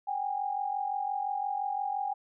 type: tone pair together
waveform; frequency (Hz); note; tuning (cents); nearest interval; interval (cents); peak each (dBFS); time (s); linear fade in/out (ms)
sine; 770.2 / 816; G5 / G#5; -31 / -31; minor second; 100; -34 / -31; 0.07-2.14; 10
effects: none